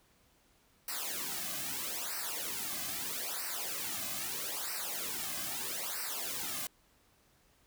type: noise with flanger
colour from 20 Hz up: white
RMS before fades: -38 dBFS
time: 0.88-6.67 s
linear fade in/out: 2 ms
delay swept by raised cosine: 0.29 to 2.19 ms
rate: 0.78 Hz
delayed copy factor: -1
effects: pink hiss -68 dBFS RMS until 7.66 s